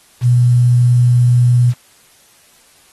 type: tone with quantisation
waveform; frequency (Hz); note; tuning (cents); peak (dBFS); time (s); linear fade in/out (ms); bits
sine; 122.3; B2; -16; -7; 0.21-1.74; 50; 6
effects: white hiss -49 dBFS RMS until 2.92 s + AAC 32 kbps